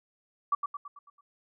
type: tone with echo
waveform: sine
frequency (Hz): 1150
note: D6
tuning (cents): -37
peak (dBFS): -22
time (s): 0.52-0.55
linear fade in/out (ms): 5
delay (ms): 110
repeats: 6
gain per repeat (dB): -6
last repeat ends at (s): 1.21
effects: none